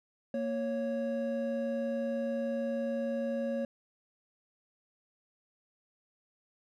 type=tone pair together; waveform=triangle; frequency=232.9 / 553.3 Hz; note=A#3 / C#5; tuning=-1 / -3 cents; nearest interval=octave + minor third; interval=1498 cents; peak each=-32 / -31 dBFS; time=0.34-3.65 s; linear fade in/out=2 ms; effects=none